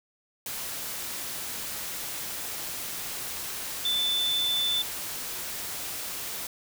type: tone in noise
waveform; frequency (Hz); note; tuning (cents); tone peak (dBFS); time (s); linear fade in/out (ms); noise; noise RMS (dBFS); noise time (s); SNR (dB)
sine; 3520; A7; 0; -24; 3.85-4.82; 2; white; -35; 0.46-6.47; +8
effects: none